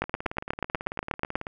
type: two click trains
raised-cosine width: 0.5 ms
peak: -10 / -19 dBFS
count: 12 / 27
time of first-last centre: 0.02-1.355 / 0.04-1.469 s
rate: 8.24 / 18.2 Hz
effects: none